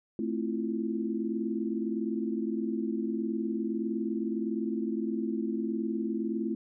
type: chord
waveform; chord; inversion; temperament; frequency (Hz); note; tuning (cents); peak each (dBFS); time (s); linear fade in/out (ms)
sine; F major seventh; first; equal; 220 / 261.6 / 329.6 / 349.2; A3 / C4 / E4 / F4; 0 / 0 / 0 / 0; -32 / -36 / -34 / -37; 0.19-6.55; 2
effects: none